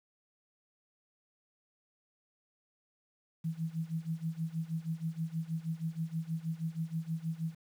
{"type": "tone with tremolo", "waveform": "sine", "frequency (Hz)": 162.5, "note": "E3", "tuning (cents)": -24, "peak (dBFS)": -30, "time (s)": [3.44, 7.55], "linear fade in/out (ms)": 10, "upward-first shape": "sine", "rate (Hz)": 6.3, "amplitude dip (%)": 90, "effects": ["10-bit"]}